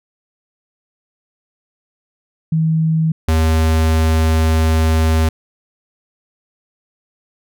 sine / square tone pair in turn, 160 / 80 Hz, D#3 / D#2, +49 / +49 cents, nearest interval octave, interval 1200 cents, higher first, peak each -12 dBFS, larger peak neither, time 2.52-3.12 / 3.28-5.29 s, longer second, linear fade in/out 5 ms, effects none

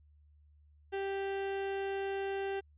35% pulse tone, 392 Hz, G4, in tune, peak -32 dBFS, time 0.92-2.61 s, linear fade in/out 20 ms, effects added 74 Hz sine -60 dBFS peak until 2.77 s + resampled to 8000 Hz

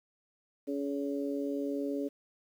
harmonic tone, 140.9 Hz, C#3, 29 cents sharp, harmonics 2 / 3 / 4, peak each -33 / -37 / -39 dBFS, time 0.67-2.09 s, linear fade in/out 20 ms, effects 10-bit

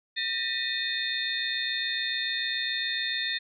sine tone cluster, 1801 / 1928 / 2493 / 3626 / 4243 Hz, A6 / B6 / D#7 / A#7 / C8, +40 / -42 / +3 / -49 / +23 cents, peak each -33 / -35 / -39 / -31 / -35 dBFS, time 0.16-3.39 s, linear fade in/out 20 ms, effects none

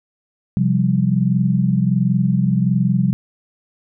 sine chord, C suspended fourth, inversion none, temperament equal, 130.81 / 174.61 / 196 Hz, C3 / F3 / G3, 0 / 0 / 0 cents, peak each -18 dBFS, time 0.57-3.13 s, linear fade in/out 0 ms, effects none

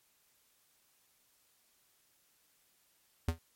square tone with exponential decay, 82.41 Hz, E2, in tune, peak -26 dBFS, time 3.28-3.39 s, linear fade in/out 5 ms, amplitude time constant 23 ms, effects white hiss -71 dBFS RMS until 3.55 s + MP3 64 kbps

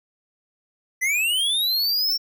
square linear sweep, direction up, 1975.5 to 5490 Hz, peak -20 dBFS, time 1.01-2.18 s, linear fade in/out 20 ms, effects none

